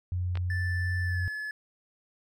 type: tone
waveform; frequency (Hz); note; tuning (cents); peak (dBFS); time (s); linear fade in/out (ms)
sine; 89.7; F2; +47; -27; 0.12-1.28; 0
type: clicks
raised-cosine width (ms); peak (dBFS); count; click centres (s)
0.3; -24 / -23; 2; 0.355 / 0.373
type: tone with pitch glide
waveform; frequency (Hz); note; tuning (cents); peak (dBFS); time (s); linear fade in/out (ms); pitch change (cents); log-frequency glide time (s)
triangle; 1760 to 1714.8; A6 to A6; 0 to -45; -31; 0.5-1.51; 2; -45; 1.04-1.22
effects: none